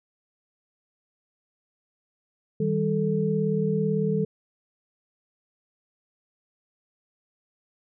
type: tone cluster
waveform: sine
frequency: 158.2 / 196.2 / 437.2 Hz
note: D#3 / G3 / A4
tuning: +29 / +2 / -11 cents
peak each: -26 dBFS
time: 2.6-4.25 s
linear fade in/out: 5 ms
effects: none